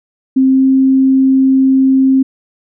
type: tone with pitch glide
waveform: sine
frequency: 263.7 to 265.5 Hz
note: C4 to C4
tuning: +14 to +25 cents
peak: -6 dBFS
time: 0.36-2.23 s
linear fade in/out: 10 ms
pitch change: +11 cents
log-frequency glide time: 0.48-0.65 s
effects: none